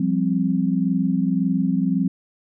sine chord, F suspended second, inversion none, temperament just, 174.61 / 196.44 / 261.9 Hz, F3 / G3 / C4, 0 / +4 / +2 cents, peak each -22 dBFS, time 0-2.08 s, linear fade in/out 5 ms, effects none

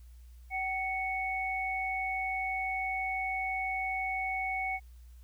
sine tone pair together, 760.2 / 2217 Hz, F#5 / C#7, +47 / 0 cents, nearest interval octave + perfect fifth, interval 1853 cents, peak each -34 / -33 dBFS, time 0.5-4.8 s, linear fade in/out 50 ms, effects added 60 Hz sine -49 dBFS peak until 5.23 s + white hiss -69 dBFS RMS until 5.23 s

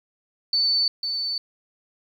sine tone with echo, 4509 Hz, C#8, 29 cents sharp, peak -18 dBFS, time 0.53-0.88 s, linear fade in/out 2 ms, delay 500 ms, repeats 1, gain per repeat -6 dB, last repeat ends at 1.38 s, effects 9-bit

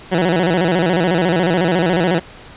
15% pulse tone with vibrato, 174.61 Hz, F3, in tune, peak -7 dBFS, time 0.11-2.2 s, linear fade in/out 20 ms, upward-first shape square, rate 14 Hz, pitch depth 110 cents each way, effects pink hiss -39 dBFS RMS until 2.56 s + resampled to 8000 Hz

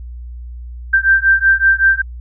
sine beating tone pair, 1568 / 1573.3 Hz, G6 / G6, 0 / +6 cents, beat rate 5.3 Hz, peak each -12 dBFS, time 0.93-2.02 s, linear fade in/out 10 ms, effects added 60 Hz sine -27 dBFS peak until 2.2 s

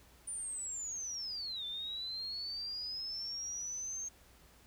sine linear two-way sweep, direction down then up, 9397 to 3527 to 6430 Hz, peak -38 dBFS, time 0.27-4.09 s, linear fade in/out 10 ms, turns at 1.65 s, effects added 60 Hz sine -65 dBFS peak until 4.66 s + pink hiss -63 dBFS RMS until 4.66 s

